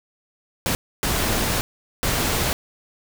pink noise bursts at uneven times, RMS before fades -22 dBFS, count 3, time 0.66-0.75 / 1.03-1.61 / 2.03-2.53 s, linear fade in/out 0 ms, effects none

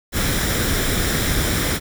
pink noise with comb filter, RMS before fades -20 dBFS, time 0.12-1.8 s, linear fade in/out 50 ms, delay 0.55 ms, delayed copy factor +0.5, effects none

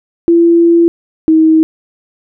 sine tone pair in turn, 338.3 / 318.1 Hz, E4 / D#4, +45 / +38 cents, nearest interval minor second, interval 107 cents, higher first, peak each -4 dBFS, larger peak neither, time 0.28-0.88 / 1.28-1.63 s, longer first, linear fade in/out 0 ms, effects none

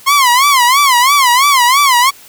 sawtooth tone with vibrato, 1054 Hz, C6, 12 cents sharp, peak -3 dBFS, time 0.06-2.11 s, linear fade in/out 20 ms, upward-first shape sine, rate 3 Hz, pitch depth 170 cents each way, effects white hiss -39 dBFS RMS until 2.28 s

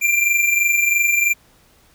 square tone pair together, 2371 / 2394 Hz, D7 / D7, +16 / +33 cents, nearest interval unison, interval 17 cents, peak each -16 / -22 dBFS, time 0.01-1.34 s, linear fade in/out 20 ms, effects pink hiss -54 dBFS RMS until 1.94 s

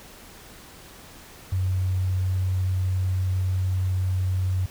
sine tone, 93 Hz, F#2, 9 cents sharp, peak -21 dBFS, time 1.52-4.66 s, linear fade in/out 5 ms, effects pink hiss -46 dBFS RMS until 4.7 s

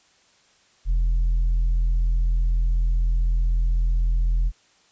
sine tone with tanh clipping, 42 Hz, E1, 33 cents sharp, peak -18 dBFS, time 0.85-4.52 s, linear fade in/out 50 ms, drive 2 dB, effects white hiss -59 dBFS RMS until 4.91 s + resampled to 16000 Hz

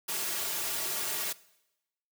white noise with comb filter, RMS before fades -33 dBFS, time 0.08-1.33 s, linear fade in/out 10 ms, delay 3.9 ms, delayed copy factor -0.8, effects noise-tail reverb RT60 0.9 s tail -20 dB re dry + high-pass 200 Hz 12 dB/octave

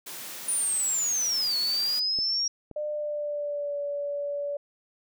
white high-pass noise, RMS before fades -39 dBFS, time 0.06-2 s, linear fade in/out 10 ms, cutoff 130 Hz, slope 96 dB/octave
sine linear two-way sweep, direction down then up, 9610 to 4350 to 5640 Hz, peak -24 dBFS, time 0.48-2.48 s, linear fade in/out 5 ms, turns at 1.57 s
clicks, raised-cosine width 2 ms, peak -28 / -28 dBFS, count 2, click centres 2.188 / 2.713 s
sine tone with pitch glide, 600 to 574.2 Hz, D5 to D5, +37 to -39 cents, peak -28 dBFS, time 2.76-4.57 s, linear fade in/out 5 ms, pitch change -76 cents, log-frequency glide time 2.88-3.78 s
effects none

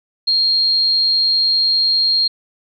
sine tone with amplitude modulation, 4230 Hz, C8, 18 cents sharp, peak -11 dBFS, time 0.27-2.28 s, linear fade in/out 10 ms, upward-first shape sine, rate 155 Hz, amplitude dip 25%, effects none

